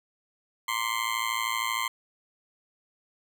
20% pulse tone with amplitude modulation, 1046.5 Hz, C6, in tune, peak -18 dBFS, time 0.68-1.88 s, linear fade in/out 5 ms, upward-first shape sine, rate 113 Hz, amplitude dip 90%, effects none

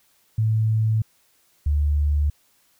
sine tone pair in turn, 110 / 73.42 Hz, A2 / D2, 0 / 0 cents, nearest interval perfect fifth, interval 700 cents, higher first, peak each -17 dBFS, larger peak neither, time 0.38-1.02 / 1.66-2.3 s, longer neither, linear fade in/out 5 ms, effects white hiss -62 dBFS RMS until 2.79 s

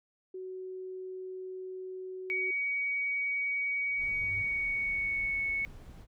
sine tone, 373 Hz, F#4, 14 cents sharp, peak -38 dBFS, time 0.34-2.51 s, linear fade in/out 5 ms
sine tone with pitch glide, 2255 to 2210 Hz, C#7 to C#7, +29 to -6 cents, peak -29 dBFS, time 2.3-5.65 s, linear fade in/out 0 ms, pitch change -35 cents, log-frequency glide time 4.05-5.43 s
sine tone with exponential growth, 98.1 Hz, G2, 2 cents sharp, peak -37 dBFS, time 3.68-4.42 s, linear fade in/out 5 ms, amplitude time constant 160 ms
brown noise, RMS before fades -48 dBFS, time 3.97-6.07 s, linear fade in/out 50 ms
effects none

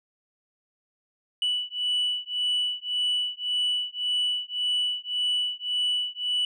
sine beating tone pair, 2960 / 2961.8 Hz, F#7 / F#7, 0 / +1 cents, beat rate 1.8 Hz, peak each -26 dBFS, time 1.42-6.45 s, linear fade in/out 2 ms, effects tanh soft clip ceiling -20 dBFS

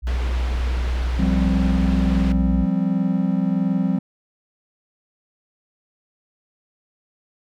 sine tone with pitch glide, 61.4 to 60.48 Hz, B1 to B1, -9 to -36 cents, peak -19 dBFS, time 0.02-2.67 s, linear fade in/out 50 ms, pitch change -27 cents, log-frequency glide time 1.21-2.28 s
pink low-pass noise, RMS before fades -33 dBFS, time 0.07-2.32 s, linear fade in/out 0 ms, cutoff 3400 Hz, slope 12 dB/octave
triangle chord, F suspended second, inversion none, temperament equal, 174.61 / 196 / 261.6 Hz, F3 / G3 / C4, 0 / 0 / 0 cents, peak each -20 / -19 / -22 dBFS, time 1.19-3.99 s, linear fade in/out 5 ms
effects none

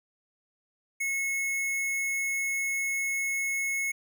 square tone, 2185 Hz, C#7, 26 cents flat, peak -28 dBFS, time 1-3.92 s, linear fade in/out 10 ms, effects none

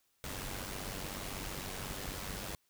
pink noise with amplitude modulation, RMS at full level -39 dBFS, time 0.24-2.55 s, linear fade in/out 0 ms, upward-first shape sine, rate 95.9 Hz, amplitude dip 55%, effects white hiss -75 dBFS RMS until 2.69 s

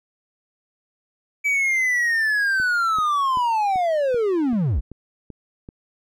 triangle linear sweep, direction down, 2303 to 43.65 Hz, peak -16 dBFS, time 1.44-4.81 s, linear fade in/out 20 ms
click train, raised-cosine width 3 ms, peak -24 dBFS, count 9, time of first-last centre 2.6-5.689 s, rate 2.59 Hz
effects none

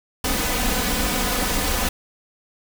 pink noise with comb filter, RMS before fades -22 dBFS, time 0.24-1.89 s, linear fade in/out 5 ms, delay 4 ms, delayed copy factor +0.7, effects none

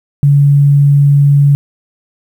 sine tone, 142.3 Hz, C#3, 46 cents sharp, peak -4 dBFS, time 0.23-1.55 s, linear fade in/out 0 ms, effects 7-bit

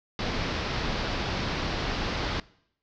pink low-pass noise, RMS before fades -30 dBFS, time 0.19-2.4 s, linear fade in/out 2 ms, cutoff 5300 Hz, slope 48 dB/octave, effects noise-tail reverb RT60 0.7 s tail -22 dB re dry

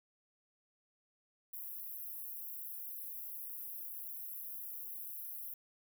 white high-pass noise, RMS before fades -45 dBFS, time 1.53-5.54 s, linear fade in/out 5 ms, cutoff 11000 Hz, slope 96 dB/octave, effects none

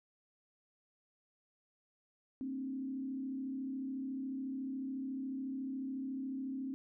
sine tone with frequency modulation, 265.2 Hz, C4, 23 cents sharp, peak -37 dBFS, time 2.41-6.74 s, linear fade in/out 0 ms, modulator 34 Hz, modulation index 0.61, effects none

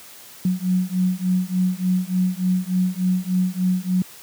sine beating tone pair, 181.9 / 185.3 Hz, F#3 / F#3, -29 / +3 cents, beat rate 3.4 Hz, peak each -21 dBFS, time 0.45-4.02 s, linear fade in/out 2 ms, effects white hiss -43 dBFS RMS until 4.22 s + high-pass 80 Hz 12 dB/octave

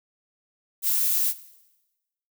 violet noise, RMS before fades -23 dBFS, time 0.82-1.34 s, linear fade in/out 50 ms, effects noise-tail reverb RT60 1.0 s tail -17 dB re dry

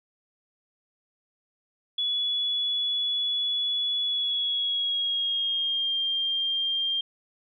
sine tone with pitch glide, 3404 to 3194 Hz, G#7 to G7, +42 to +32 cents, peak -24 dBFS, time 1.98-7.01 s, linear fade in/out 5 ms, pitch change -110 cents, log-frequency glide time 4.01-5.97 s, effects none

